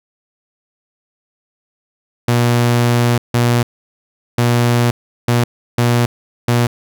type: tone bursts at uneven times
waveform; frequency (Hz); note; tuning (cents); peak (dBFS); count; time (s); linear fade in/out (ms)
sawtooth; 120; B2; -49; -7; 6; 2.28-3.18 / 3.34-3.63 / 4.38-4.91 / 5.28-5.44 / 5.78-6.06 / 6.48-6.67; 5
effects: none